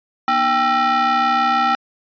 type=ring-modulated tone; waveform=square; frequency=273.3 Hz; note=C#4; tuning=24 cents flat; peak=-12 dBFS; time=0.28-1.75 s; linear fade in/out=0 ms; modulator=1060 Hz; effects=resampled to 11025 Hz